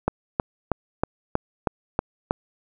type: click train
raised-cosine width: 1 ms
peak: -6 dBFS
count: 8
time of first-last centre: 0.08-2.309 s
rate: 3.14 Hz
effects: none